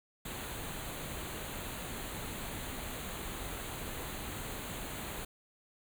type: band-stop noise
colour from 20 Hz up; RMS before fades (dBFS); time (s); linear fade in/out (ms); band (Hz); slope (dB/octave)
pink; -41; 0.25-5.25; 5; 4400 to 6400; 96
effects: none